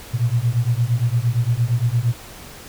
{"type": "beating tone pair", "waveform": "sine", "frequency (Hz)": [114.9, 123.6], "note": ["A#2", "B2"], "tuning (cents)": [-25, 2], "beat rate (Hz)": 8.7, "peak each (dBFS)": -19, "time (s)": [0.13, 2.13], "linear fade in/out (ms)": 20, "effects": ["pink hiss -39 dBFS RMS until 2.68 s"]}